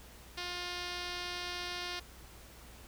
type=tone with low-pass filter; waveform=5% pulse; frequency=354.5 Hz; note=F4; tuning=26 cents sharp; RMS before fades=-40 dBFS; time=0.37-2 s; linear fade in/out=10 ms; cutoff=5500 Hz; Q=1.9; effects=added 60 Hz sine -55 dBFS peak until 2.87 s + pink hiss -55 dBFS RMS until 2.87 s